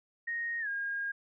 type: tone with pitch glide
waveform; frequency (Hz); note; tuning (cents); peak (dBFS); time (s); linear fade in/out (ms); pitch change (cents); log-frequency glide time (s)
sine; 1864.7 to 1623.3; A#6 to G#6; 0 to -40; -32; 0.27-1.12; 10; -240; 0.6-0.68
effects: none

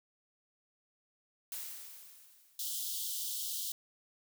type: noise with exponential decay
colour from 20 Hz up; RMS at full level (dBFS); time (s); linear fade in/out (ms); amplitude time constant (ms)
blue; -40; 1.52-3.04; 1; 330
type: high-pass noise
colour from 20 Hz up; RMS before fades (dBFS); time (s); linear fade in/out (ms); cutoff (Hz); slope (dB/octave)
white; -38; 2.59-3.72; 2; 3000; 96
effects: none

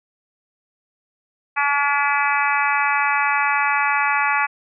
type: harmonic tone with a mistuned harmonic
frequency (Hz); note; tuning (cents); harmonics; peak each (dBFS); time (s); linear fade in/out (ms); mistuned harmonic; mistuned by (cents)
285.2; C#4; +49; 3 / 4 / 5 / 6 / 7 / 8 / 9; -22 / -23 / -24 / -25 / -25 / -26 / -27; 1.56-4.47; 20; 8; +25
effects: none

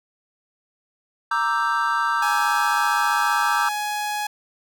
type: chord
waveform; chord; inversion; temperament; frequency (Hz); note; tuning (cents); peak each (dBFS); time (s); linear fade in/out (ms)
triangle; E half-diminished seventh; second; equal; 932.3 / 1174.7 / 1318.5 / 1568; Bb5 / D6 / E6 / G6; 0 / 0 / 0 / 0; -23; 1.31-3.69; 5
type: tone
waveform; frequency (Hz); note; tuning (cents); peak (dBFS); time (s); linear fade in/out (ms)
sawtooth; 837; G#5; +13; -20; 2.22-4.27; 5
effects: none

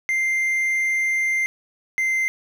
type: tone pair in turn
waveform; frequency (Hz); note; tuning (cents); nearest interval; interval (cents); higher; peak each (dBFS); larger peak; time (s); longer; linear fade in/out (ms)
triangle; 2093 / 2081; C7 / C7; 0 / -10; unison; 10; first; -17; neither; 0.09-1.46 / 1.98-2.28; first; 0
effects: none

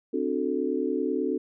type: chord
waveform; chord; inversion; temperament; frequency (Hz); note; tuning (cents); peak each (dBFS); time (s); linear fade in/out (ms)
sine; D dominant seventh; third; equal with one note detuned; 261.6 / 300.2 / 370 / 440; C4 / D4 / F#4 / A4; 0 / +38 / 0 / 0; -30; 0.13-1.38; 10
effects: none

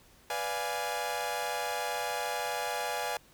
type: chord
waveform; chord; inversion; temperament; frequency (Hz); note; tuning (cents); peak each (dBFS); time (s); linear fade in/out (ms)
sawtooth; B diminished seventh; none; equal; 493.9 / 587.3 / 698.5 / 830.6; B4 / D5 / F5 / Ab5; 0 / 0 / 0 / 0; -35 / -35 / -34 / -31; 0.3-3.17; 2
effects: pink hiss -60 dBFS RMS until 3.33 s

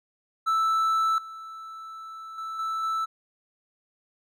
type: tone with level steps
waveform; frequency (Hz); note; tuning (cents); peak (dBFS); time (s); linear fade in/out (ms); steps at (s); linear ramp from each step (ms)
triangle; 1318.5; E6; 0; -19 / -36 / -30 / -25 / -23; 0.46-3.06; 20; 1.18 / 2.38 / 2.59 / 2.83; 2
effects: none

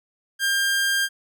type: tone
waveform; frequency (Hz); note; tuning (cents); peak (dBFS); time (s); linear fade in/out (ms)
sawtooth; 1600; G6; +35; -16; 0.39-1.09; 50
effects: none

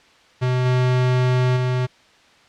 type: tone with level steps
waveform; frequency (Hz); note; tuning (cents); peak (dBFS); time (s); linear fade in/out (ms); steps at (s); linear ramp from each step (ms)
square; 126.5; B2; +42; -18 / -16 / -19; 0.41-1.87; 20; 0.65 / 1.56; 10
effects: white hiss -52 dBFS RMS until 2.48 s + low-pass 4000 Hz 12 dB/octave

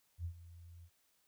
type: tone with ADSR envelope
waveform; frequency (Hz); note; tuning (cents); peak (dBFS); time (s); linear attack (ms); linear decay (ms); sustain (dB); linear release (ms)
sine; 85.4; F2; -38; -36; 0.18-0.9; 67; 84; -16; 65
effects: white hiss -75 dBFS RMS until 1.27 s

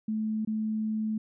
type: tone with dropouts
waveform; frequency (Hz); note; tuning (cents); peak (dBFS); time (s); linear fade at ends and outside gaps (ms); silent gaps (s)
sine; 217.2; A3; -22; -27; 0.08-1.18; 5; 0.45-0.473
effects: none

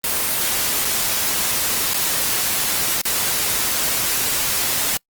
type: noise with dropouts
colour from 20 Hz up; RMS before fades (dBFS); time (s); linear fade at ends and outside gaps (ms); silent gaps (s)
white; -20; 0.04-4.97; 1; 0.848-0.852 / 1.935-1.943 / 3.015-3.053
effects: noise-tail reverb RT60 0.1 s tail -26 dB re dry + Opus 24 kbps

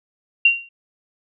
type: tone with exponential decay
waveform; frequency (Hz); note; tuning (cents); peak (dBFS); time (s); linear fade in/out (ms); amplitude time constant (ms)
sine; 2761; F7; -20; -7; 0.45-0.69; 5; 51
effects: none

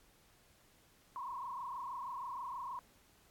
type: tone with frequency modulation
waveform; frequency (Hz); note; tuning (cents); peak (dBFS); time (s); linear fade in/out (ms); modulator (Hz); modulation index
sine; 1026; C6; -34; -40; 1.16-2.79; 0; 26.3; 2.9
effects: pink hiss -67 dBFS RMS until 3.3 s + AAC 64 kbps

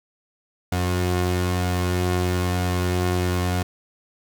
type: tone pair together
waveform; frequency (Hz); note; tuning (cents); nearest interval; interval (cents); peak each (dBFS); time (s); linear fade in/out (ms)
sawtooth; 90.19 / 359.7; F#2 / F#4; -44 / -49; 2 octaves; 2395; -17 / -24; 0.72-3.63; 5
effects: none

